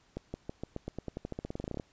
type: accelerating click train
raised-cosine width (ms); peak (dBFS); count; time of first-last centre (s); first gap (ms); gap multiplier
2; -23; 22; 0.17-1.798; 170; 0.91
effects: pink hiss -66 dBFS RMS until 1.92 s + resampled to 16000 Hz

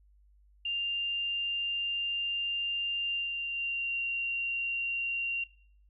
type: tone with pitch glide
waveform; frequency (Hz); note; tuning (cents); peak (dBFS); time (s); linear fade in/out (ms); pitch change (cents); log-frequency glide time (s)
sine; 2794 to 2762; F7 to F7; 0 to -20; -30; 0.65-5.44; 5; -20; 2.99-3.99
effects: noise-tail reverb RT60 0.5 s tail -18 dB re dry + added 50 Hz sine -59 dBFS peak until 5.89 s

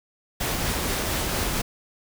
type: noise with tremolo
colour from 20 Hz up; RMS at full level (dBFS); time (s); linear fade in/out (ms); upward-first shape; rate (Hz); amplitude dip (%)
pink; -25; 0.4-1.62; 10; triangle; 4.3; 25
effects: none

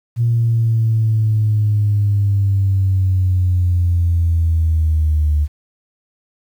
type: linear sweep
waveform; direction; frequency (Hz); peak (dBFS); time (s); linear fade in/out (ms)
sine; down; 118 to 73.9; -11; 0.16-5.48; 50
effects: tanh soft clip ceiling -7 dBFS + 8-bit

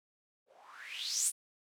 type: noise with low-pass filter sweep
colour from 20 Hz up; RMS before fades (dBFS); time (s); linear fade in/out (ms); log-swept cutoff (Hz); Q
violet; -37; 0.46-1.32; 50; 470 to 10000; 6.5
effects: none

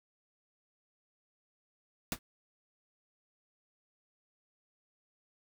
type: noise with exponential decay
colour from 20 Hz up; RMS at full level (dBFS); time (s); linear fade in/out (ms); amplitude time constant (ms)
pink; -29; 2.12-2.19; 1; 15
effects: none

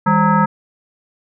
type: tone with frequency modulation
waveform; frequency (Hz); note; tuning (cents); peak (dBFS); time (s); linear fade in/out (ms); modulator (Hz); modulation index
sine; 563; C#5; +27; -10; 0.06-0.46; 10; 362; 2.3
effects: none

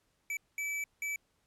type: tone bursts at uneven times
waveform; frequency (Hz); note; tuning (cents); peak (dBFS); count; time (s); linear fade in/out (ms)
square; 2305; D7; -33; -34; 3; 0.3-0.37 / 0.58-0.84 / 1.02-1.16; 2
effects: pink hiss -75 dBFS RMS until 1.46 s + low-pass 12000 Hz 12 dB/octave

